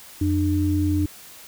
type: tone pair together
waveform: sine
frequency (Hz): 89.01 / 300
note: F2 / D4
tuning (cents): +33 / +37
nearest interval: octave + major sixth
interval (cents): 2104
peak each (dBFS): -21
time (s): 0.21-1.06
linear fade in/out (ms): 5
effects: white hiss -44 dBFS RMS until 1.47 s